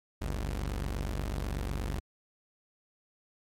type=tone pair together; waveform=sawtooth; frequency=48.19 / 69.5 Hz; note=G1 / C#2; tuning=-29 / +5 cents; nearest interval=tritone; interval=634 cents; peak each=-29 / -33 dBFS; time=0.21-2 s; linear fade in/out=10 ms; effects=MP3 64 kbps